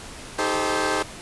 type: chord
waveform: 15% pulse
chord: A half-diminished seventh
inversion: second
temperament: equal with one note detuned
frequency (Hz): 311.1 / 392 / 431.4 / 523.3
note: Eb4 / G4 / A4 / C5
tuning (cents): 0 / 0 / -34 / 0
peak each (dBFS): -21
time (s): 0.38-1.03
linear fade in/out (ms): 10
effects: pink hiss -39 dBFS RMS until 1.21 s + resampled to 24000 Hz